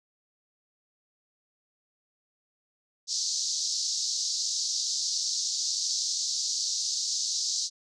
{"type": "band-pass noise", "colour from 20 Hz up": "white", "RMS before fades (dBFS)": -30, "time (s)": [3.07, 7.7], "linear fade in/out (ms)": 50, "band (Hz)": [4200, 6600], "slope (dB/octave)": 48, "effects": []}